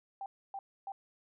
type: tone bursts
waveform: sine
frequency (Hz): 786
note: G5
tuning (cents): +4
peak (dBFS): -38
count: 3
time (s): 0.21-0.92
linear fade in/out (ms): 2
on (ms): 50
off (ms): 280
effects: none